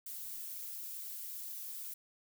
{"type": "noise with flanger", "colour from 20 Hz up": "violet", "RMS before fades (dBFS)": -44, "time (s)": [0.06, 1.94], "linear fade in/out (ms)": 5, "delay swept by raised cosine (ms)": [1.3, 5], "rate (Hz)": 4, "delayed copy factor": 0.7, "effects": []}